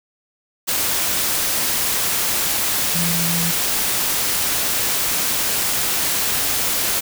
sine tone in noise, 169.4 Hz, E3, 48 cents sharp, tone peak -22 dBFS, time 2.94-3.52 s, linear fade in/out 20 ms, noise white, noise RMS -20 dBFS, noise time 0.67-7.01 s, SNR -5 dB, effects none

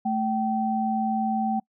sine tone pair together, 220 / 771.6 Hz, A3 / G5, 0 / -28 cents, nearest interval octave + minor seventh, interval 2172 cents, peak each -25 dBFS, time 0.05-1.6 s, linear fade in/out 10 ms, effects noise-tail reverb RT60 0.1 s tail -25 dB re dry

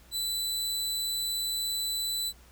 sawtooth tone, 3989 Hz, B7, 17 cents sharp, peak -26 dBFS, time 0.11-2.33 s, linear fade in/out 50 ms, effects added 60 Hz sine -54 dBFS peak until 2.51 s + pink hiss -58 dBFS RMS until 2.51 s

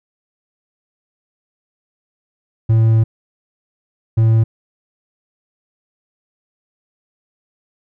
triangle tone bursts at uneven times, 112.1 Hz, A2, 33 cents sharp, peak -7 dBFS, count 2, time 2.69-3.04 / 4.17-4.44 s, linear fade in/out 10 ms, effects none

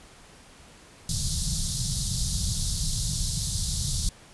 pink band-stop noise, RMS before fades -27 dBFS, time 1.09-4.09 s, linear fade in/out 2 ms, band 180 to 3800 Hz, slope 48 dB/octave, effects pink hiss -51 dBFS RMS until 4.33 s + resampled to 24000 Hz

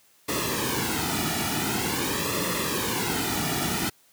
pink noise with flanger, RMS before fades -27 dBFS, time 0.28-3.9 s, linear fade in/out 10 ms, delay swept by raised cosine 1.3 to 1.91 ms, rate 0.46 Hz, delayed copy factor -0.75, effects white hiss -60 dBFS RMS until 4.12 s + high-pass 80 Hz 12 dB/octave

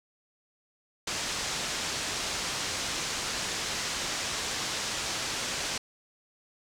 white low-pass noise, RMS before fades -33 dBFS, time 1.07-5.78 s, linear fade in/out 5 ms, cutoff 7100 Hz, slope 24 dB/octave, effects none

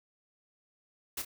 white noise with echo, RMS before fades -36 dBFS, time 1.17-1.22 s, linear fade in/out 5 ms, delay 29 ms, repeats 1, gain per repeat -9 dB, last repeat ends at 1.249 s, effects none

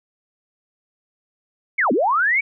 sine linear two-way sweep, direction down then up, 2316 to 207.7 to 2316 Hz, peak -15 dBFS, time 1.78-2.41 s, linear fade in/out 10 ms, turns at 1.92 s, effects none

